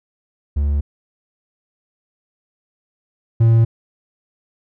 triangle tone pair in turn, 72 / 114.29 Hz, D2 / A#2, -34 / -34 cents, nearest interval minor sixth, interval 800 cents, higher second, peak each -13 / -7 dBFS, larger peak second, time 0.56-0.81 / 3.4-3.65 s, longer neither, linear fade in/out 10 ms, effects none

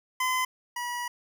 25% pulse tone pair in turn, 1022 / 968.5 Hz, C6 / B5, -41 / -34 cents, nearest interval minor second, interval 93 cents, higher first, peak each -21 / -27 dBFS, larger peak first, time 0.2-0.45 / 0.76-1.08 s, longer second, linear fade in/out 5 ms, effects none

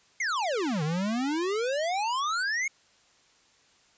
square exponential two-way sweep, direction down then up, 2217 to 146.83 to 2217 Hz, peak -27 dBFS, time 0.2-2.68 s, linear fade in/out 5 ms, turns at 0.83 s, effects white hiss -62 dBFS RMS until 3.97 s + resampled to 16000 Hz

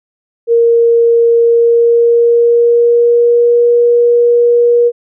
sine tone with pitch glide, 466.2 to 476.8 Hz, A#4 to A#4, 0 to +39 cents, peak -5 dBFS, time 0.47-4.92 s, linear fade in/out 50 ms, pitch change +39 cents, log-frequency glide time 1.37-3.68 s, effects none

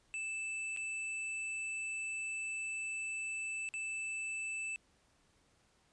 square tone with dropouts, 2637 Hz, E7, in tune, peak -38 dBFS, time 0.14-4.76 s, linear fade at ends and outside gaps 0 ms, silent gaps 0.764-0.772 / 3.689-3.739 s, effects pink hiss -71 dBFS RMS until 5.92 s + resampled to 22050 Hz

